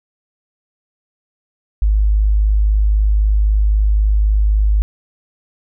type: tone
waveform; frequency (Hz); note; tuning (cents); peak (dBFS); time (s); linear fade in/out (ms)
sine; 51.91; G#1; 0; -10; 1.82-4.82; 0
effects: none